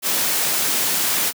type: noise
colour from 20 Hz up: white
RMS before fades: -20 dBFS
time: 0.02-1.33 s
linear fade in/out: 50 ms
effects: high-pass 150 Hz 12 dB/octave